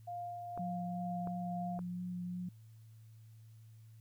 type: tone with tremolo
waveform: sine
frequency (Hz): 702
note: F5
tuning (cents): +9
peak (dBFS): -39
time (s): 0.07-1.79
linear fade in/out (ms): 10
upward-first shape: sine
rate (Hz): 2.1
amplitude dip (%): 30
type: clicks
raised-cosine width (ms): 1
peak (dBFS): -32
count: 3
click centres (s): 0.576 / 1.273 / 1.791
type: tone with vibrato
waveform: sine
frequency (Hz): 178.7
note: F3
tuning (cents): +40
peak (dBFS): -38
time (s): 0.59-2.49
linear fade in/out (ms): 5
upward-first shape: triangle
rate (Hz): 2.9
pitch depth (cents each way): 15
effects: added 111 Hz sine -54 dBFS peak until 4 s + white hiss -74 dBFS RMS until 4 s